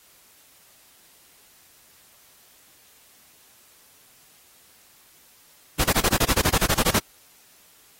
pink noise bursts, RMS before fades -20 dBFS, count 15, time 5.79-6.992 s, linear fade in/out 10 ms, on 54 ms, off 28 ms, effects white hiss -55 dBFS RMS until 7.99 s + AAC 48 kbps

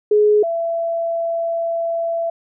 sine tone pair in turn, 420 / 669.6 Hz, G#4 / E5, +19 / +27 cents, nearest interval minor sixth, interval 808 cents, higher second, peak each -10 / -18 dBFS, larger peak first, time 0.11-0.43 / 0.43-2.3 s, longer second, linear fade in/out 5 ms, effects none

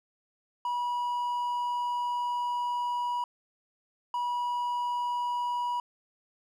triangle tone pair in turn, 971 / 971 Hz, B5 / B5, -30 / -30 cents, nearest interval unison, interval 0 cents, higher neither, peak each -26 dBFS, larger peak neither, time 0.65-3.24 / 4.14-5.8 s, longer first, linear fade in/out 2 ms, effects none

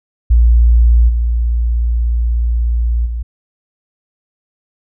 sine tone with level steps, 58.3 Hz, A#1, 1 cent sharp, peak -5 / -11 / -17 dBFS, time 0.3-3.23 s, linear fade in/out 10 ms, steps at 1.08 / 3.05 s, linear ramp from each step 20 ms, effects none

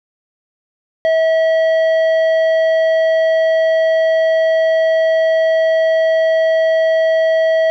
sine tone with tanh clipping, 646 Hz, E5, 35 cents flat, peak -12 dBFS, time 1.05-7.7 s, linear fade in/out 0 ms, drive 9 dB, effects none

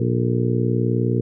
harmonic tone with a mistuned harmonic, 60.1 Hz, B1, 46 cents flat, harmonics 2 / 3 / 4 / 5 / 6 / 7 / 8, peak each -20 / -26 / -25 / -29 / -26 / -29 / -29 dBFS, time 0-1.21 s, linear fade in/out 5 ms, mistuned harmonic 8, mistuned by -77 cents, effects none

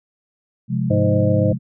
sine chord, F minor, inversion second, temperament just, 130.96 / 174.61 / 209.5 Hz, C3 / F3 / Ab3, +2 / 0 / +15 cents, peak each -21 / -23 / -23 dBFS, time 0.68-1.59 s, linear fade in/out 50 ms
harmonic tone, 103.83 Hz, G#2, in tune, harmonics 1 / 3 / 5 / 6, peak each -18 / -23 / -20 / -24 dBFS, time 0.9-1.53 s, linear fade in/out 10 ms
effects none

